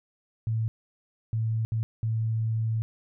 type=tone bursts at uneven times; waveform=sine; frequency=111.8 Hz; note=A2; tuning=28 cents sharp; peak=-24 dBFS; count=4; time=0.47-0.68 / 1.33-1.65 / 1.72-1.83 / 2.03-2.82 s; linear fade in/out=0 ms; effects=none